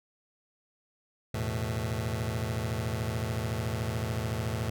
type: chord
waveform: sawtooth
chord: E suspended fourth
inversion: none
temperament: just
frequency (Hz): 82.41 / 109.88 / 123.61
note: E2 / A2 / B2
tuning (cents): 0 / -2 / +2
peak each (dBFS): -32 / -28 / -31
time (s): 1.34-4.7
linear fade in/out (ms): 5
effects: none